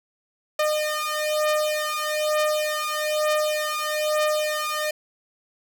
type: beating tone pair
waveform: sawtooth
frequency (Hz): 608 / 609.1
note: D#5 / D#5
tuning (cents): -40 / -37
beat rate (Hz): 1.1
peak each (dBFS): -21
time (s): 0.59-4.91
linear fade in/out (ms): 5
effects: none